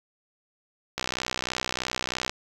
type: click train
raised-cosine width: 0.2 ms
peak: -10 dBFS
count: 84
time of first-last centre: 0.98-2.295 s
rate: 63.1 Hz
effects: 7-bit